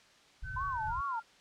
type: low-pass noise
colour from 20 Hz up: pink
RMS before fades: -43 dBFS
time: 0.42-1.01 s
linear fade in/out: 5 ms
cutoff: 150 Hz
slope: 96 dB/octave
type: tone with pitch glide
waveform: sine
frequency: 1524 to 1389.5 Hz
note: G6 to F6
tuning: -49 to -9 cents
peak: -40 dBFS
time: 0.43-1.23 s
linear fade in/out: 50 ms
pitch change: -160 cents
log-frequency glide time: 0.86-0.93 s
type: tone with vibrato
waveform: sine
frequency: 986 Hz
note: B5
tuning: 3 cents flat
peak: -33 dBFS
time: 0.56-1.2 s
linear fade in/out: 10 ms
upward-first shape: sine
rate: 2.6 Hz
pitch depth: 240 cents each way
effects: white hiss -61 dBFS RMS until 1.4 s + low-pass 5000 Hz 12 dB/octave